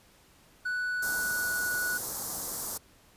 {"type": "tone with pitch glide", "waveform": "triangle", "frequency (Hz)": [1482, 1470.1], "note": ["F#6", "F#6"], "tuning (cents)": [2, -12], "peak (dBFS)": -27, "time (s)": [0.65, 1.98], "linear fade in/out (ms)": 10, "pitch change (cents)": -14, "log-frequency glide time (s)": [0.87, 1.51]}
{"type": "band-stop noise", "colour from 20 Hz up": "white", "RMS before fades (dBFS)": -34, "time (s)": [1.02, 2.78], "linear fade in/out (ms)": 10, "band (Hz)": [1300, 5200], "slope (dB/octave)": 24}
{"effects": ["pink hiss -60 dBFS RMS until 3.16 s", "resampled to 32000 Hz"]}